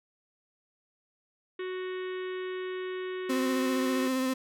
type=harmonic tone; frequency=370 Hz; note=F#4; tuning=in tune; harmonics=1 / 3 / 4 / 5 / 6 / 7 / 8 / 9 / 10; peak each=-33 / -46 / -49 / -45 / -50 / -54 / -52 / -56 / -56 dBFS; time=1.59-4.08 s; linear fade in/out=5 ms
type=tone with vibrato; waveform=35% pulse; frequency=260.2 Hz; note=C4; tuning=9 cents flat; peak=-25 dBFS; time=3.29-4.34 s; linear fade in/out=10 ms; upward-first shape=triangle; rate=15 Hz; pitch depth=26 cents each way
effects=none